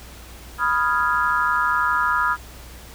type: chord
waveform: sine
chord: F half-diminished seventh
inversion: second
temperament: equal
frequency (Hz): 987.8 / 1244.5 / 1396.9 / 1661.2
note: Cb6 / Eb6 / F6 / Ab6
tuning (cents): 0 / 0 / 0 / 0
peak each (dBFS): -23 / -22 / -22 / -26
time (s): 0.58-2.37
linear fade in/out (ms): 50
effects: added 60 Hz sine -41 dBFS peak until 2.94 s + pink hiss -43 dBFS RMS until 2.94 s